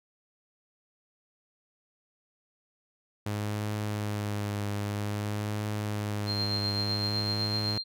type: tone with vibrato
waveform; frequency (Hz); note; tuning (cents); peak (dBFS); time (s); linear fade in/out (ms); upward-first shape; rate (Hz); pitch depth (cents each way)
sawtooth; 103.83; G#2; 0; -26; 3.26-7.78; 5; triangle; 0.52; 29
type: tone with tremolo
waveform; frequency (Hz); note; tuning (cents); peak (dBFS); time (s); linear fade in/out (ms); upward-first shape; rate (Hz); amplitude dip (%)
sine; 4186; C8; 0; -28; 6.26-7.84; 50; sine; 7.9; 45
effects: none